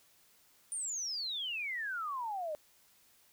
sine exponential sweep, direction down, 9397 to 587.3 Hz, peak -35 dBFS, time 0.72-2.55 s, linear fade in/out 0 ms, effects white hiss -66 dBFS RMS until 3.32 s

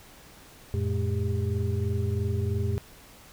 sine tone cluster, 89.4 / 112.4 / 213.7 / 399.7 Hz, F2 / A2 / G#3 / G4, +41 / +37 / +50 / +34 cents, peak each -27 / -28 / -36 / -34 dBFS, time 0.74-2.78 s, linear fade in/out 0 ms, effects tanh soft clip ceiling -15 dBFS + pink hiss -51 dBFS RMS until 3.32 s

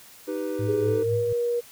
triangle chord, Eb augmented, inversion none, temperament equal, 311.1 / 392 / 493.9 Hz, Eb4 / G4 / B4, 0 / 0 / 0 cents, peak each -29 / -30 / -29 dBFS, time 0.27-1.04 s, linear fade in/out 20 ms
sine tone with tremolo, 107.5 Hz, A2, 40 cents flat, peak -24 dBFS, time 0.59-1.33 s, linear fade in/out 5 ms, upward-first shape triangle, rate 4.1 Hz, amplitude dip 85%
sine tone with pitch glide, 415.3 to 477.1 Hz, G#4 to A#4, 0 to +40 cents, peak -22 dBFS, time 0.67-1.61 s, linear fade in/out 20 ms, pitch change +240 cents, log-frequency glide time 0.8-1.14 s
effects white hiss -49 dBFS RMS until 1.71 s

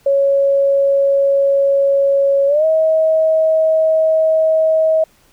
sine tone with pitch glide, 554.4 to 636.8 Hz, C#5 to D#5, 0 to +40 cents, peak -10 dBFS, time 0.06-5.04 s, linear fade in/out 5 ms, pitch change +240 cents, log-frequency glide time 2.47-2.65 s, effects pink hiss -53 dBFS RMS until 5.32 s

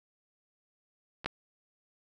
clicks, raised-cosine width 0.3 ms, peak -25 / -14 dBFS, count 2, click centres 1.245 / 1.26 s, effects none

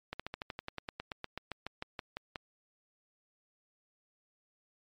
slowing click train, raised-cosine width 0.3 ms, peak -22 dBFS, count 20, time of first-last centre 0.13-2.358 s, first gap 66 ms, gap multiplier 1.06, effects MP3 64 kbps

